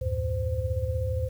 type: tone cluster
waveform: sine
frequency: 74.8 / 90.4 / 107.4 / 517 Hz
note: D2 / F#2 / A2 / C5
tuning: +32 / -40 / -41 / -21 cents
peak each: -30 / -31 / -31 / -32 dBFS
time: 0.01-1.29 s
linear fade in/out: 10 ms
effects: 9-bit